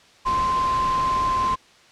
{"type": "tone in noise", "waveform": "sine", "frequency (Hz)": 1042, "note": "C6", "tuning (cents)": -7, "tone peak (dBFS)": -19, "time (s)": [0.25, 1.56], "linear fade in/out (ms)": 20, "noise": "pink", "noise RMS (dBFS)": -31, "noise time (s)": [0.25, 1.56], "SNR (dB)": 9, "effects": ["white hiss -52 dBFS RMS until 1.91 s", "low-pass 5000 Hz 12 dB/octave"]}